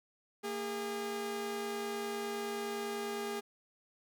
sawtooth tone pair together, 228.6 / 407.4 Hz, A#3 / G#4, -34 / -33 cents, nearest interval minor seventh, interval 1001 cents, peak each -39 / -33 dBFS, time 0.43-3.41 s, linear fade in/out 20 ms, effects none

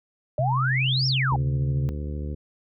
sine exponential two-way sweep, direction up then down, 587.3 to 5588 to 760 Hz, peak -23 dBFS, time 0.38-1.36 s, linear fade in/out 2 ms, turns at 1.07 s
sine tone with pitch glide, 130 to 134.04 Hz, C3 to C3, -11 to +42 cents, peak -22 dBFS, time 0.39-1.89 s, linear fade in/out 0 ms, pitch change +53 cents, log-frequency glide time 0.66-1.71 s
harmonic tone, 73.6 Hz, D2, 4 cents sharp, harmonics 1 / 2 / 3 / 4 / 5 / 6 / 7, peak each -29 / -35 / -39 / -41 / -43 / -45 / -46 dBFS, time 1.31-2.35 s, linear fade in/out 10 ms
effects none

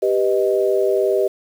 sine chord, G augmented, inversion none, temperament equal, 392 / 493.9 / 622.3 Hz, G4 / B4 / D#5, 0 / 0 / 0 cents, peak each -17 / -21 / -20 dBFS, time 0.02-1.28 s, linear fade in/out 10 ms, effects 7-bit

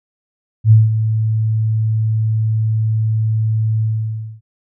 sine tone with ADSR envelope, 110 Hz, A2, in tune, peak -3 dBFS, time 0.64-4.41 s, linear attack 73 ms, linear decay 180 ms, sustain -10 dB, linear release 590 ms, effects none

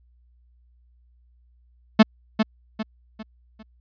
45% pulse tone with echo, 218.5 Hz, A3, 12 cents flat, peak -8 dBFS, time 1.99-2.03 s, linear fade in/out 10 ms, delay 400 ms, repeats 4, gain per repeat -8 dB, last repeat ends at 3.63 s, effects added 60 Hz sine -55 dBFS peak until 3.8 s + resampled to 11025 Hz

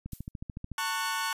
click train, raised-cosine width 5 ms, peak -25 dBFS, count 10, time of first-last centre 0.06-0.717 s, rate 13.7 Hz
violet noise with exponential decay, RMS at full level -41 dBFS, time 0.12-0.31 s, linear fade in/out 2 ms, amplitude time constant 40 ms
sawtooth chord, F# minor, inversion first, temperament equal with one note detuned, 895.9 / 1108.7 / 1480 Hz, A5 / C#6 / F#6, +31 / 0 / 0 cents, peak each -30 dBFS, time 0.78-1.33 s, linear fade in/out 2 ms
effects resampled to 32000 Hz

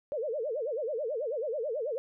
sine tone with vibrato, 520 Hz, C5, 11 cents flat, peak -30 dBFS, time 0.12-1.98 s, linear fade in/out 0 ms, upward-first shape sine, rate 9.2 Hz, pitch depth 300 cents each way, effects none

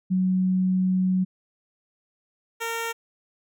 sine / 10% pulse tone pair in turn, 185.6 / 459.4 Hz, F#3 / A#4, +6 / -25 cents, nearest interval octave + major third, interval 1569 cents, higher second, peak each -19 dBFS, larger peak neither, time 0.1-1.25 / 2.6-2.93 s, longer first, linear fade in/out 20 ms, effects none

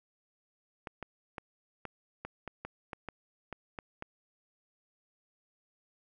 clicks, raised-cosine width 0.5 ms, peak -24 dBFS, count 12, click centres 0.872 / 1.027 / 1.382 / 1.853 / 2.25 / 2.477 / 2.65 / 2.932 / 3.087 / 3.527 / 3.788 / 4.024 s, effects none

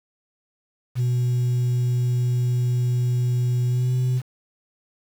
sine tone with pitch glide, 123.47 to 126.87 Hz, B2 to B2, 0 to +47 cents, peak -16 dBFS, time 0.95-4.22 s, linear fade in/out 50 ms, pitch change +47 cents, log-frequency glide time 3.67-3.95 s, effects tanh soft clip ceiling -17 dBFS + 7-bit

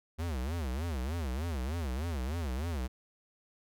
square tone with vibrato, 73.42 Hz, D2, in tune, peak -33 dBFS, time 0.18-2.88 s, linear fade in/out 20 ms, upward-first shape sine, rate 3.3 Hz, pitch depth 290 cents each way, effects none

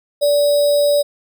sine tone with sample-and-hold, 580 Hz, D5, 22 cents flat, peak -11 dBFS, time 0.21-1.03 s, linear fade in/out 20 ms, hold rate 4410 Hz, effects none

